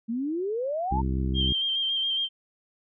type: exponential sweep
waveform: sine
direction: up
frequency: 220 to 927 Hz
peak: -26 dBFS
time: 0.08-1.02 s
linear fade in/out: 20 ms
type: harmonic tone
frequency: 65.41 Hz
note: C2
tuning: in tune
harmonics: 1 / 2 / 3 / 4 / 5 / 6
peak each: -26 / -31 / -32 / -37 / -36 / -42 dBFS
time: 0.91-1.53 s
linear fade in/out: 10 ms
type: tone with vibrato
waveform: sine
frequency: 3173 Hz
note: G7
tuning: 20 cents sharp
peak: -24 dBFS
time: 1.34-2.29 s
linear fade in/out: 50 ms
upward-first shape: square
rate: 7.2 Hz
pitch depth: 21 cents each way
effects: none